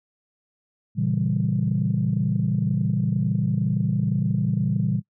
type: chord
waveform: sine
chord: A# diminished seventh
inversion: none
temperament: equal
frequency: 116.54 / 138.59 / 164.81 / 196 Hz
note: A#2 / C#3 / E3 / G3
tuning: 0 / 0 / 0 / 0 cents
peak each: -25 dBFS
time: 0.95-5.02 s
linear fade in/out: 50 ms
effects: noise-tail reverb RT60 0.1 s tail -22 dB re dry + tanh soft clip ceiling -11 dBFS